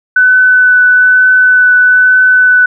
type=tone with vibrato; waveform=sine; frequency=1500 Hz; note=F#6; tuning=23 cents sharp; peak=-3 dBFS; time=0.16-2.66 s; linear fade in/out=5 ms; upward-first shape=triangle; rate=1.1 Hz; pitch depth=11 cents each way; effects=none